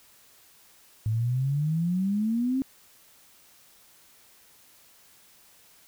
sine exponential sweep, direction up, 106.6 to 271.3 Hz, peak -23 dBFS, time 1.06-2.62 s, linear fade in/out 0 ms, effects white hiss -57 dBFS RMS until 5.87 s

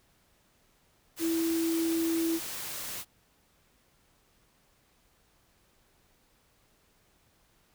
sine tone in noise, 329.6 Hz, E4, in tune, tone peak -26 dBFS, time 1.19-2.4 s, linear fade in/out 50 ms, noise white, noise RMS -38 dBFS, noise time 1.16-3.05 s, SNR +9 dB, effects pink hiss -67 dBFS RMS until 7.74 s

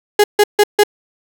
35% pulse tone bursts, 415 Hz, G#4, 1 cent flat, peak -5 dBFS, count 4, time 0.19-0.836 s, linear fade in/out 5 ms, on 49 ms, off 150 ms, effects none

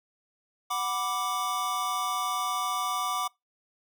square chord, B minor, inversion second, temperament equal, 740 / 987.8 / 1174.7 Hz, F#5 / B5 / D6, 0 / 0 / 0 cents, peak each -35 / -36 / -30 dBFS, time 0.7-3.28 s, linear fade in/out 10 ms, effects noise-tail reverb RT60 0.2 s tail -25 dB re dry

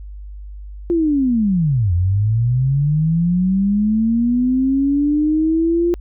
sine linear two-way sweep, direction down then up, 349.3 to 84.7 to 349.3 Hz, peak -13 dBFS, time 0.9-5.94 s, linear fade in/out 0 ms, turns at 1.93 s, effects added 50 Hz sine -30 dBFS peak until 6 s

